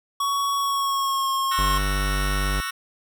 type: tone with pitch glide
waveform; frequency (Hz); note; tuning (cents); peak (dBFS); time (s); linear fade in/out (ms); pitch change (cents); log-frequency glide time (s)
square; 1119 to 1079.6; C#6 to C#6; +16 to -46; -22; 0.2-1.78; 5; -62; 0.57-1.3
type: chord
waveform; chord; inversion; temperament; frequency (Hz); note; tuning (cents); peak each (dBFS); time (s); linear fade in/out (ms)
sawtooth; F# dominant seventh; second; just; 1110 / 1332 / 1480 / 1850; C#6 / E6 / F#6 / A#6; +2 / +18 / 0 / -14; -29; 1.51-2.71; 10
type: tone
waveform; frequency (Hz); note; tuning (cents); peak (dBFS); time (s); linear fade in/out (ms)
square; 49.01; G1; 0; -23; 1.58-2.61; 10
effects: none